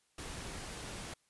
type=noise; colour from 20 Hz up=pink; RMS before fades=-44 dBFS; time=0.18-1.14 s; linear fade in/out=5 ms; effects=white hiss -74 dBFS RMS until 1.29 s + resampled to 24000 Hz